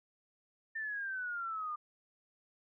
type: exponential sweep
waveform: sine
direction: down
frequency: 1800 to 1200 Hz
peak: -36 dBFS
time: 0.75-1.76 s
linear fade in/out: 10 ms
effects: none